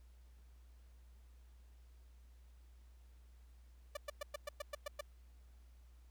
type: tone bursts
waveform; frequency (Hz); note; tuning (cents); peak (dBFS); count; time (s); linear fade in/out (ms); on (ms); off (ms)
sawtooth; 586; D5; -4; -36; 9; 3.95-5.01; 5; 20; 110
effects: added 60 Hz sine -58 dBFS peak until 6.1 s + pink hiss -75 dBFS RMS until 6.1 s